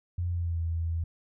sine tone with pitch glide, 87.7 to 82.92 Hz, F2 to E2, +8 to +11 cents, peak -27 dBFS, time 0.18-1.04 s, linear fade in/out 5 ms, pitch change -97 cents, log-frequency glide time 0.29-0.61 s, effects none

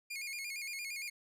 sawtooth tone with vibrato, 2291 Hz, D7, 44 cents flat, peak -36 dBFS, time 0.1-1.1 s, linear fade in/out 10 ms, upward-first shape square, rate 8.7 Hz, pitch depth 86 cents each way, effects resampled to 32000 Hz

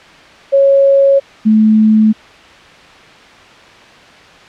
sine tone pair in turn, 551 / 216.9 Hz, C#5 / A3, -11 / -25 cents, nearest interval octave + major third, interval 1614 cents, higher first, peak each -5 dBFS, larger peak neither, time 0.52-1.2 / 1.45-2.13 s, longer neither, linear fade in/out 20 ms, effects white hiss -38 dBFS RMS until 4.48 s + low-pass 3000 Hz 12 dB/octave

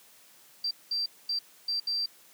sine tone bursts at uneven times, 4699 Hz, D8, in tune, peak -27 dBFS, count 5, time 0.64-0.71 / 0.91-1.06 / 1.29-1.39 / 1.68-1.8 / 1.87-2.06 s, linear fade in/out 5 ms, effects white hiss -57 dBFS RMS until 2.33 s + high-pass 150 Hz 12 dB/octave

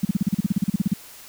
sine tone bursts, 196 Hz, G3, in tune, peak -15 dBFS, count 16, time 0.03-0.936 s, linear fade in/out 5 ms, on 21 ms, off 38 ms, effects white hiss -44 dBFS RMS until 1.28 s

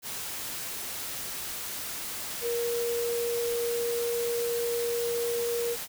sine tone in noise, 472.1 Hz, A#4, 22 cents sharp, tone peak -27 dBFS, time 2.41-5.77 s, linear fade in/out 50 ms, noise white, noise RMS -36 dBFS, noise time 0.02-5.88 s, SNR +6 dB, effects none

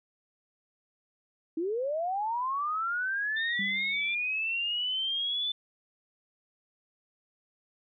sine linear sweep, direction up, 309.8 to 3520 Hz, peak -28 dBFS, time 1.57-5.52 s, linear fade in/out 5 ms
sine tone with vibrato, 3570 Hz, A7, 24 cents sharp, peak -35 dBFS, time 3.36-4.15 s, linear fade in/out 10 ms, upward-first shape sine, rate 2.5 Hz, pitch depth 73 cents each way
sine tone with exponential decay, 196 Hz, G3, in tune, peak -33 dBFS, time 3.59-4.24 s, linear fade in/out 2 ms, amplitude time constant 140 ms
effects none

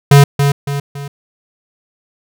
square tone with echo, 141.5 Hz, C#3, 36 cents sharp, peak -3 dBFS, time 0.11-0.24 s, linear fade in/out 5 ms, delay 280 ms, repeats 3, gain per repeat -7 dB, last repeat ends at 1.08 s, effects none

